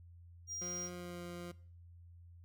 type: tone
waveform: triangle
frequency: 5700 Hz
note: F8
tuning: 34 cents sharp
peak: -39 dBFS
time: 0.47-0.9 s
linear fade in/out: 50 ms
type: tone with pitch glide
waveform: 20% pulse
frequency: 177.5 to 174.55 Hz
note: F3 to F3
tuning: +28 to -1 cents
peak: -39 dBFS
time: 0.61-1.52 s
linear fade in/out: 10 ms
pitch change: -29 cents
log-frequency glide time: 0.91-1.22 s
effects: noise-tail reverb RT60 0.5 s tail -20 dB re dry + added 86 Hz sine -54 dBFS peak until 2.44 s